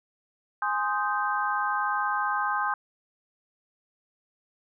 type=chord; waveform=sine; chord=Ab major seventh; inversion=none; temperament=equal with one note detuned; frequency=830.6 / 1046.5 / 1244.5 / 1559 Hz; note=Ab5 / C6 / Eb6 / G6; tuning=0 / 0 / 0 / -10 cents; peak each=-30 dBFS; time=0.62-2.74 s; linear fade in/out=2 ms; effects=none